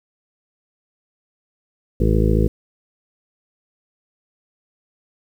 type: harmonic tone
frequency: 54 Hz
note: A1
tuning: 32 cents flat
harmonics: 1 / 2 / 3 / 4 / 6 / 7 / 8 / 9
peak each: -17 / -20 / -22 / -23 / -25 / -25 / -26 / -27 dBFS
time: 2-2.48 s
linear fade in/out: 5 ms
effects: 8-bit